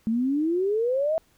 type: exponential sweep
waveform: sine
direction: up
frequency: 216.5 to 661 Hz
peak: -21 dBFS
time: 0.07-1.18 s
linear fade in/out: 0 ms
effects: pink hiss -63 dBFS RMS until 1.37 s